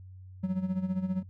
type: tone with tremolo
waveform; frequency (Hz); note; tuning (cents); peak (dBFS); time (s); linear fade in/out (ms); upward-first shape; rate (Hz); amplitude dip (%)
triangle; 186.5; F#3; +14; -23; 0.43-1.23; 10; sine; 15; 70
effects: noise-tail reverb RT60 0.1 s tail -19 dB re dry + added 93 Hz sine -45 dBFS peak until 1.29 s